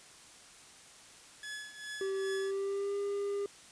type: tone with tremolo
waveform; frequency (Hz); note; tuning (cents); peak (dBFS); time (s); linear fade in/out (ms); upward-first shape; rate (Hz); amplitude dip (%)
sawtooth; 1703; G#6; +43; -35; 1.43-2.51; 2; triangle; 2.5; 80
type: tone with pitch glide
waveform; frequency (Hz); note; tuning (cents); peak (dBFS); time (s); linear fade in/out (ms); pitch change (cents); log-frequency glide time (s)
triangle; 387.2 to 402.7; G4 to G4; -21 to +47; -30; 2.01-3.46; 2; +68; 2.38-2.97
effects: white hiss -55 dBFS RMS until 3.71 s + resampled to 22050 Hz